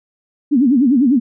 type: tone with vibrato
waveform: sine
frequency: 261.6 Hz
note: C4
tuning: in tune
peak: -9 dBFS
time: 0.51-1.2 s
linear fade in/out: 20 ms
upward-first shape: sine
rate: 10 Hz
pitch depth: 220 cents each way
effects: none